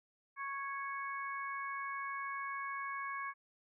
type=harmonic tone; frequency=553 Hz; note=C#5; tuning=4 cents flat; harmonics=2 / 3 / 4; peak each=-40 / -44 / -46 dBFS; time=0.36-3.34 s; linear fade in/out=50 ms; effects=none